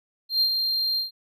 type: tone with ADSR envelope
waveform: triangle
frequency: 4186 Hz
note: C8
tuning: in tune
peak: -16 dBFS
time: 0.29-1.11 s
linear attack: 120 ms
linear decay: 82 ms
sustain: -5 dB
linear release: 130 ms
effects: none